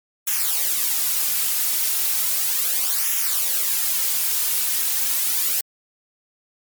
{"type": "noise with flanger", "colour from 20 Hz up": "blue", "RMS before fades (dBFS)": -21, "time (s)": [0.27, 5.61], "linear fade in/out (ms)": 5, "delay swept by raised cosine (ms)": [0.22, 3.72], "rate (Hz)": 0.35, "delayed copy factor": -0.65, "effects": ["MP3 96 kbps"]}